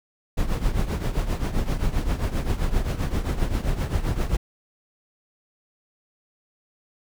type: noise with tremolo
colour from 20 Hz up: brown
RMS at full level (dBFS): -20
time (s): 0.37-4.37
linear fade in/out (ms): 10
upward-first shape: triangle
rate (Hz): 7.6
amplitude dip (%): 80
effects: none